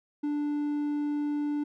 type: tone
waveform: triangle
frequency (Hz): 293.7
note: D4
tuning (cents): 0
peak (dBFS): -25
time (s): 0.23-1.64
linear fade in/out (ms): 10
effects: none